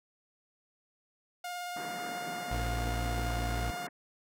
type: tone with vibrato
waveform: sawtooth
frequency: 710 Hz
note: F5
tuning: 28 cents sharp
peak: -33 dBFS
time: 1.44-3.87 s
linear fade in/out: 5 ms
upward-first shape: sine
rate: 18 Hz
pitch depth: 14 cents each way
type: band-pass noise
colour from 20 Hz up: pink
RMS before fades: -44 dBFS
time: 1.76-3.89 s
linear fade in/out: 5 ms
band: 150 to 2100 Hz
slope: 48 dB/octave
type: tone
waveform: 30% pulse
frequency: 58.27 Hz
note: A#1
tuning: in tune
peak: -29 dBFS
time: 2.51-3.71 s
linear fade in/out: 5 ms
effects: none